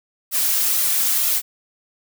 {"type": "noise with flanger", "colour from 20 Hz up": "blue", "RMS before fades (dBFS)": -19, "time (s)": [0.31, 1.42], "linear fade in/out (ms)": 50, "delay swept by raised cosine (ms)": [1.5, 3.7], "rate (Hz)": 2.1, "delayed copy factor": 0.5, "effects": []}